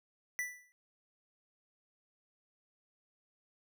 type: tone with exponential decay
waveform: square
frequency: 1975.5 Hz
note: B6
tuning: in tune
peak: -32 dBFS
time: 0.39-0.72 s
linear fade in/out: 0 ms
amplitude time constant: 71 ms
effects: none